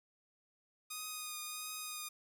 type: tone with vibrato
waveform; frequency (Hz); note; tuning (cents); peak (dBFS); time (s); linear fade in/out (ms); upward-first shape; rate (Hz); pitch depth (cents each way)
5% pulse; 1238; D#6; -9; -30; 0.9-2.09; 10; triangle; 1.5; 22
effects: 12-bit